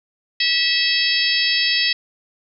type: harmonic tone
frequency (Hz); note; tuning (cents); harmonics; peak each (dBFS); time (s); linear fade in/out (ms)
651; E5; -22; 3 / 4 / 5 / 6 / 7 / 8; -23 / -23 / -23 / -23 / -23 / -23; 0.4-1.93; 5
effects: none